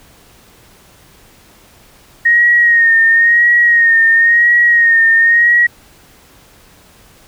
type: tone with vibrato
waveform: sine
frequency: 1864.7 Hz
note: A#6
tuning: in tune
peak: -6 dBFS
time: 2.25-5.67 s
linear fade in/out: 10 ms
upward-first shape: sine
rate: 0.97 Hz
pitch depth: 43 cents each way
effects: pink hiss -45 dBFS RMS until 7.27 s